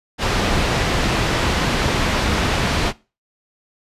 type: low-pass noise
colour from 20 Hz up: pink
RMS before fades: -19 dBFS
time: 0.18-2.93 s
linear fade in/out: 50 ms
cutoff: 4500 Hz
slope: 12 dB/octave
effects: noise-tail reverb RT60 0.3 s tail -21 dB re dry + resampled to 32000 Hz